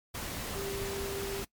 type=tone in noise; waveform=sine; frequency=394.7 Hz; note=G4; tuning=12 cents sharp; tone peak=-36 dBFS; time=0.55-1.43 s; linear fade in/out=10 ms; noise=pink; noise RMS=-38 dBFS; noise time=0.14-1.45 s; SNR=-1 dB; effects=noise-tail reverb RT60 0.1 s tail -21 dB re dry + MP3 96 kbps